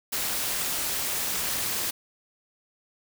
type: noise with amplitude modulation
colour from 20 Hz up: white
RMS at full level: -26 dBFS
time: 0.12-1.91 s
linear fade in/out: 10 ms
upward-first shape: sine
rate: 239 Hz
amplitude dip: 60%
effects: none